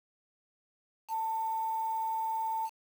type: tone with quantisation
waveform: sine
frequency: 891 Hz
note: A5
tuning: 22 cents sharp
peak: -30 dBFS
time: 1.08-2.7 s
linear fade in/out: 50 ms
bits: 8
effects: none